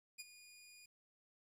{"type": "tone with ADSR envelope", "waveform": "15% pulse", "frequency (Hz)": 2445, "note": "D#7", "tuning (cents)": -31, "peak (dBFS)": -38, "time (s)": [0.18, 0.86], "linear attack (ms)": 21, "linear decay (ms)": 29, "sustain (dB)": -14, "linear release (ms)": 7, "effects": ["12-bit"]}